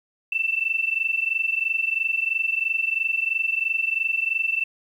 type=tone pair together; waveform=sine; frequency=2656 / 2679 Hz; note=E7 / E7; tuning=+12 / +27 cents; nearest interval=unison; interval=15 cents; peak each=-24 dBFS; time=0.32-4.64 s; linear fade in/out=5 ms; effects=9-bit